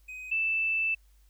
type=tone pair in turn; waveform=triangle / sine; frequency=2512 / 2644 Hz; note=D#7 / E7; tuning=+16 / +5 cents; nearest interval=minor second; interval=89 cents; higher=second; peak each=-37 / -25 dBFS; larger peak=second; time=0.08-0.31 / 0.31-0.95 s; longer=second; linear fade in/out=10 ms; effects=added 50 Hz sine -57 dBFS peak until 1.29 s + white hiss -70 dBFS RMS until 1.29 s